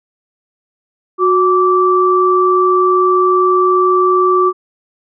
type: tone pair together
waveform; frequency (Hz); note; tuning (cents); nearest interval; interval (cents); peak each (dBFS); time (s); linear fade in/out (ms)
sine; 366.7 / 1164.2; F#4 / D6; -15 / -15; octave + minor sixth; 2000; -11; 1.18-4.53; 50
effects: none